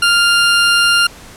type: tone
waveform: 20% pulse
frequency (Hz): 1399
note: F6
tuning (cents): +3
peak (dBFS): -4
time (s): 0.02-1.07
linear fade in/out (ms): 5
effects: pink hiss -37 dBFS RMS until 1.36 s + low-pass 11000 Hz 12 dB/octave